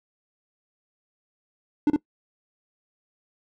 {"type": "tone with echo", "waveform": "triangle", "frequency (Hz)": 296.2, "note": "D4", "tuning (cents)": 15, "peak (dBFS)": -13, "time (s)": [1.87, 1.9], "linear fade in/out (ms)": 2, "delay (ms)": 62, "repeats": 1, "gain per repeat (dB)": -2, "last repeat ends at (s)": 1.962, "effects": ["noise-tail reverb RT60 0.1 s tail -20 dB re dry"]}